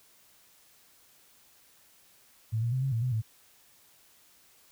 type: tone with pitch steps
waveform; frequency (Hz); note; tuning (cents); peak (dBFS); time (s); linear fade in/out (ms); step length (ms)
sine; 111.1 / 117.5 / 129.6 / 135.2 / 113.9 / 126.7 / 110.6; A2 / A#2 / C3 / C#3 / A#2 / B2 / A2; +17 / +14 / -16 / -43 / -40 / +45 / +9; -26; 2.52-3.22; 20; 100
effects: white hiss -61 dBFS RMS until 4.71 s